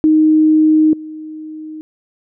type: tone with level steps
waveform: sine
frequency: 311.1 Hz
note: D#4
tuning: in tune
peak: -7 / -26 dBFS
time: 0.04-1.81 s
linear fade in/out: 0 ms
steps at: 0.93 s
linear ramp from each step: 2 ms
effects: none